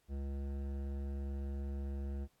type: tone with hard clipping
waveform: sine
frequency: 69.3 Hz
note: C#2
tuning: in tune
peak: -39 dBFS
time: 0.08-2.28 s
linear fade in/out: 50 ms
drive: 14 dB
effects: pink hiss -75 dBFS RMS until 2.4 s + AAC 64 kbps